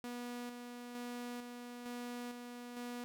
sawtooth tone with tremolo, 242.8 Hz, B3, 29 cents flat, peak -38 dBFS, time 0.04-3.04 s, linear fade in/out 0 ms, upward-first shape square, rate 1.1 Hz, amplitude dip 40%, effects none

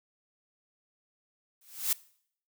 blue noise with exponential growth, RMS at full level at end -24 dBFS, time 1.61-1.93 s, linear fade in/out 5 ms, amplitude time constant 68 ms, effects noise-tail reverb RT60 0.6 s tail -21 dB re dry

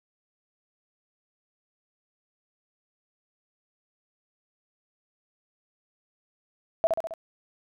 sine tone with echo, 657 Hz, E5, 6 cents flat, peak -17 dBFS, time 6.84-6.87 s, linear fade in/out 0 ms, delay 67 ms, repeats 4, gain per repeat -4 dB, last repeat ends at 7.138 s, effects none

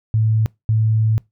sine tone bursts at uneven times, 110 Hz, A2, in tune, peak -13 dBFS, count 2, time 0.14-0.46 / 0.69-1.18 s, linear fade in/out 0 ms, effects noise-tail reverb RT60 0.2 s tail -24 dB re dry

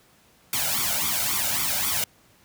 white noise with flanger, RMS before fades -25 dBFS, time 0.53-2.04 s, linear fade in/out 2 ms, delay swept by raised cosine 0.86 to 1.38 ms, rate 3.7 Hz, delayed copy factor +0.75, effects pink hiss -58 dBFS RMS until 2.44 s + high-pass 60 Hz 12 dB/octave

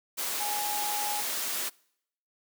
sine tone in noise, 832 Hz, G#5, 3 cents sharp, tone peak -32 dBFS, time 0.39-1.22 s, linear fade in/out 20 ms, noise white, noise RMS -32 dBFS, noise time 0.17-1.7 s, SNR -3 dB, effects noise-tail reverb RT60 0.7 s tail -25 dB re dry + high-pass 300 Hz 12 dB/octave

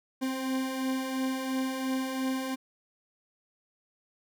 40% pulse beating tone pair, 260 / 262.9 Hz, C4 / C4, -11 / +8 cents, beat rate 2.9 Hz, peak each -36 / -29 dBFS, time 0.21-2.56 s, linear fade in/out 20 ms, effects none

